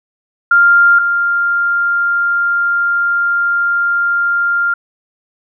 sine tone pair in turn, 1396.9 / 1396.9 Hz, F6 / F6, 0 / 0 cents, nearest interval unison, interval 0 cents, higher neither, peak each -5 / -11 dBFS, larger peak first, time 0.51-0.99 / 0.99-4.74 s, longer second, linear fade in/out 5 ms, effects none

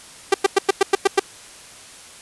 sawtooth tone bursts, 392 Hz, G4, in tune, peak -7 dBFS, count 8, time 0.32-1.196 s, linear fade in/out 5 ms, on 22 ms, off 100 ms, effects white hiss -42 dBFS RMS until 2.21 s + resampled to 24000 Hz

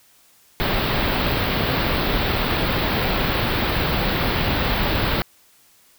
pink band-stop noise, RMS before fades -21 dBFS, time 0.6-5.22 s, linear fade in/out 0 ms, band 4500 to 15000 Hz, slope 48 dB/octave, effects white hiss -55 dBFS RMS until 5.98 s

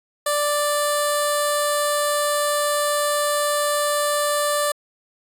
10% pulse tone with notch filter, 587.3 Hz, D5, in tune, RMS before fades -21 dBFS, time 0.26-4.72 s, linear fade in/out 5 ms, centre 2500 Hz, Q 0.69, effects resampled to 32000 Hz

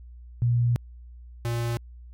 sine / square tone pair in turn, 120 / 117.8 Hz, B2 / A#2, -49 / +19 cents, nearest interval unison, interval 32 cents, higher first, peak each -19 / -26 dBFS, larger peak first, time 0.42-0.76 / 1.45-1.77 s, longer first, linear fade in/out 0 ms, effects added 60 Hz sine -42 dBFS peak until 2.13 s + AAC 64 kbps

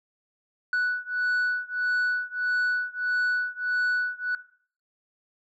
sine beating tone pair, 1480 / 1481.6 Hz, F#6 / F#6, 0 / +2 cents, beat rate 1.6 Hz, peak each -25 dBFS, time 0.73-4.35 s, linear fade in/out 2 ms, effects noise-tail reverb RT60 0.5 s tail -17 dB re dry + tanh soft clip ceiling -21 dBFS

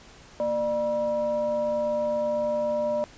sine tone with frequency modulation, 598 Hz, D5, 31 cents sharp, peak -23 dBFS, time 0.4-3.04 s, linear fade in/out 0 ms, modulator 366 Hz, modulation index 0.51, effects pink hiss -50 dBFS RMS until 3.17 s + resampled to 16000 Hz

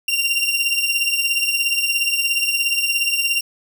sawtooth beating tone pair, 2763 / 2780 Hz, F7 / F7, -19 / -9 cents, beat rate 17 Hz, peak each -17 dBFS, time 0.08-3.41 s, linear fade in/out 5 ms, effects none

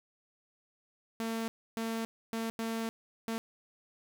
sawtooth tone bursts at uneven times, 226.2 Hz, A3, 48 cents sharp, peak -29 dBFS, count 5, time 1.2-1.48 / 1.77-2.05 / 2.33-2.5 / 2.59-2.89 / 3.28-3.38 s, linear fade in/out 0 ms, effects none

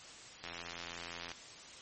click train, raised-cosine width 0.2 ms, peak -25 dBFS, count 76, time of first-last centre 0.44-1.316 s, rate 85.6 Hz, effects white hiss -52 dBFS RMS until 1.81 s + MP3 32 kbps

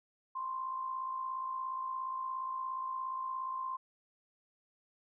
sine tone with amplitude modulation, 1046.5 Hz, C6, in tune, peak -33 dBFS, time 0.35-3.77 s, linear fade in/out 10 ms, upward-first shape sine, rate 57.1 Hz, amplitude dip 50%, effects none

